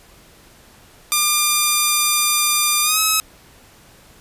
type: tone with pitch glide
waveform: 5% pulse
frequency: 1198 to 1284 Hz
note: D6 to E6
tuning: +34 to -46 cents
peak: -3 dBFS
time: 1.12-3.2 s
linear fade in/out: 0 ms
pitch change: +120 cents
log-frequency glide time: 2.83-2.99 s
effects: pink hiss -48 dBFS RMS until 4.2 s + resampled to 32000 Hz